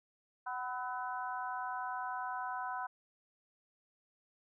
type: harmonic tone with a mistuned harmonic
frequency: 250 Hz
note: B3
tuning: 21 cents sharp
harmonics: 3 / 4 / 5 / 6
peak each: -41 / -40 / -46 / -44 dBFS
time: 0.46-2.87 s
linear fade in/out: 10 ms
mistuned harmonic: 5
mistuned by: +50 cents
effects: none